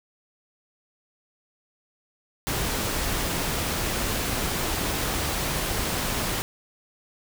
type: noise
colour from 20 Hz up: pink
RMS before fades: -27 dBFS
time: 2.47-6.42 s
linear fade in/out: 0 ms
effects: none